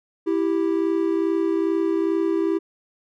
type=tone pair together; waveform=triangle; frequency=329.6 / 392 Hz; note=E4 / G4; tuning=0 / 0 cents; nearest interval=minor third; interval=300 cents; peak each=-19 / -21 dBFS; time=0.26-2.59 s; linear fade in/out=20 ms; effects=none